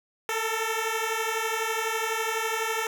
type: beating tone pair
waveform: 10% pulse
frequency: 440 / 452 Hz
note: A4 / A4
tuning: 0 / +47 cents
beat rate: 12 Hz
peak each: -21 dBFS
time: 0.29-2.87 s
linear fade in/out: 2 ms
effects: none